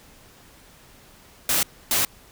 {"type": "noise bursts at uneven times", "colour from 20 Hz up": "white", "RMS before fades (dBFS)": -21, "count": 2, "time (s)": [[1.49, 1.63], [1.91, 2.05]], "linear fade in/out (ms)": 2, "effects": ["pink hiss -51 dBFS RMS until 2.31 s"]}